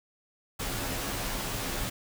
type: noise with comb filter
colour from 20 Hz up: pink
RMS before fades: -33 dBFS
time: 0.59-1.9 s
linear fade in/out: 10 ms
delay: 13 ms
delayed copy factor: -0.75
effects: none